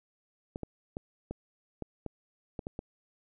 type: clicks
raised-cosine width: 2 ms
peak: -23 dBFS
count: 9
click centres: 0.559 / 0.633 / 0.969 / 1.31 / 1.823 / 2.063 / 2.592 / 2.669 / 2.791 s
effects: none